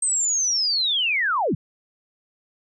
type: linear sweep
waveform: sine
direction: down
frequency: 8372 to 103.83 Hz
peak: -19 dBFS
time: 0.02-1.55 s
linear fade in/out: 5 ms
effects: none